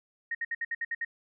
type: tone bursts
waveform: sine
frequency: 1862 Hz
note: A#6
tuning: 2 cents flat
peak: -29 dBFS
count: 8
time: 0.31-1.049 s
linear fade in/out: 5 ms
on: 39 ms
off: 61 ms
effects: none